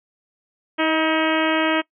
harmonic tone with a mistuned harmonic, 318.2 Hz, D#4, 39 cents sharp, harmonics 1 / 2 / 3 / 4 / 5 / 6 / 7 / 8 / 9 / 10, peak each -21 / -24 / -26 / -27 / -28 / -29 / -29 / -30 / -31 / -31 dBFS, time 0.78-1.82 s, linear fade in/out 20 ms, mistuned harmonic 2, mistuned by -16 cents, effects noise-tail reverb RT60 0.1 s tail -22 dB re dry

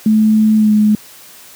sine tone with pitch glide, 216.6 to 212 Hz, A3 to G#3, -27 to +36 cents, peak -7 dBFS, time 0.06-0.95 s, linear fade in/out 2 ms, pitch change -37 cents, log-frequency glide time 0.56-0.72 s, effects white hiss -39 dBFS RMS until 1.55 s + high-pass 100 Hz 12 dB/octave

